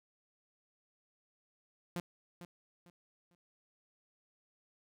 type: tone with echo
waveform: sawtooth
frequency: 174.61 Hz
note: F3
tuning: in tune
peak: -32 dBFS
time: 1.96-2 s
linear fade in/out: 0 ms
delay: 450 ms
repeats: 3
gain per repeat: -11 dB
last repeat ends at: 3.35 s
effects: none